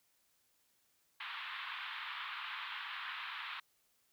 pink band-pass noise, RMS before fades -44 dBFS, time 1.2-3.6 s, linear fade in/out 5 ms, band 980 to 3700 Hz, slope 48 dB/octave, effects white hiss -75 dBFS RMS until 4.12 s

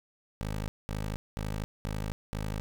15% pulse tone bursts, 52.4 Hz, G#1, 16 cents sharp, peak -26 dBFS, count 5, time 0.41-2.6 s, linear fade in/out 0 ms, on 270 ms, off 210 ms, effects none

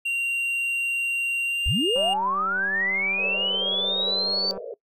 triangle tone with pitch glide, 2763 to 2824 Hz, F7 to F7, -19 to +19 cents, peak -21 dBFS, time 0.05-2.14 s, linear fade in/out 10 ms, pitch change +38 cents, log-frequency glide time 1.45-1.87 s
sine linear sweep, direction up, 41.2 to 4592 Hz, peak -22 dBFS, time 1.66-4.51 s, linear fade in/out 0 ms
click train, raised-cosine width 1 ms, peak -25 dBFS, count 506, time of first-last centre 1.96-4.577 s, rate 193 Hz
pink band-pass noise, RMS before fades -35 dBFS, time 3.18-4.74 s, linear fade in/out 5 ms, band 420 to 630 Hz, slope 96 dB/octave
effects noise-tail reverb RT60 0.1 s tail -20 dB re dry

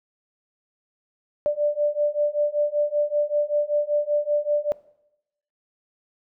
sine beating tone pair, 587.3 / 592.5 Hz, D5 / D5, 0 / +15 cents, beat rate 5.2 Hz, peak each -23 dBFS, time 1.46-4.72 s, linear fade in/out 0 ms, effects noise-tail reverb RT60 0.8 s tail -20 dB re dry

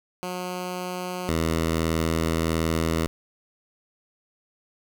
10% pulse tone pair in turn, 181 / 81.45 Hz, F#3 / E2, -38 / -20 cents, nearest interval octave + major second, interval 1382 cents, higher first, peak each -21 / -14 dBFS, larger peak second, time 0.23-1.29 / 1.29-3.07 s, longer second, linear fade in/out 0 ms, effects none

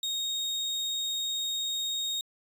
35% pulse tone, 3729 Hz, A#7, in tune, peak -27 dBFS, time 0.03-2.21 s, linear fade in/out 2 ms, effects resampled to 32000 Hz

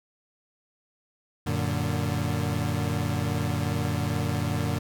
30% pulse chord, Gb augmented, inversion none, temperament equal with one note detuned, 92.5 / 115.07 / 146.83 Hz, Gb2 / Bb2 / D3, 0 / -22 / 0 cents, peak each -27 dBFS, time 1.46-4.79 s, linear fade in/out 10 ms, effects none

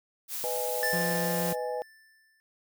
blue noise, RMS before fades -35 dBFS, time 0.28-1.56 s, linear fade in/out 50 ms
sine chord, G# minor, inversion first, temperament just, 498.4 / 623 / 830.6 Hz, B4 / D#5 / G#5, +16 / +2 / 0 cents, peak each -32 / -36 / -36 dBFS, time 0.44-1.82 s, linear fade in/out 0 ms
square tone with exponential decay, 1766 Hz, A6, 6 cents sharp, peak -27 dBFS, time 0.83-2.4 s, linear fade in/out 0 ms, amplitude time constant 340 ms
40% pulse tone, 175.1 Hz, F3, 5 cents sharp, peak -30 dBFS, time 0.93-1.53 s, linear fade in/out 2 ms
effects none

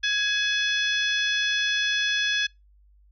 harmonic tone with a mistuned harmonic, 850 Hz, G#5, 40 cents sharp, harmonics 2 / 3 / 4 / 5 / 6 / 7, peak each -25 / -30 / -26 / -39 / -35 / -37 dBFS, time 0.03-2.47 s, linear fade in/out 10 ms, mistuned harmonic 2, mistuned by -39 cents, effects noise-tail reverb RT60 0.2 s tail -26 dB re dry + added 50 Hz sine -54 dBFS peak until 3.11 s

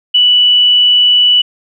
sine tone, 2960 Hz, F#7, in tune, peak -5 dBFS, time 0.14-1.42 s, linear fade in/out 10 ms, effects none

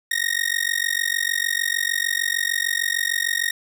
sawtooth tone with amplitude modulation, 1864.7 Hz, A#6, in tune, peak -13 dBFS, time 0.11-3.51 s, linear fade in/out 5 ms, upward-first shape sine, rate 46.6 Hz, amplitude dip 100%, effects none

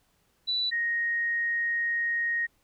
sine tone pair in turn, 3962 / 1869.8 Hz, B7 / A#6, +5 / +5 cents, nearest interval octave + minor second, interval 1300 cents, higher first, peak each -25 dBFS, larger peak neither, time 0.47-0.71 / 0.71-2.47 s, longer second, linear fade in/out 20 ms, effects pink hiss -69 dBFS RMS until 2.63 s

